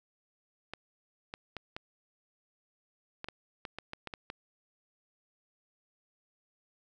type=clicks; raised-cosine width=0.3 ms; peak=-23 dBFS; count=12; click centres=0.736 / 1.339 / 1.567 / 1.765 / 3.244 / 3.286 / 3.652 / 3.786 / 3.934 / 4.073 / 4.138 / 4.301 s; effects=none